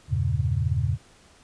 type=chord; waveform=sine; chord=E diminished seventh; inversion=none; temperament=equal; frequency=82.41 / 98 / 116.54 / 138.59 Hz; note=E2 / G2 / Bb2 / Db3; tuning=0 / 0 / 0 / 0 cents; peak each=-27 dBFS; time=0.08-0.98 s; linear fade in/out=50 ms; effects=pink hiss -55 dBFS RMS until 1.43 s + resampled to 22050 Hz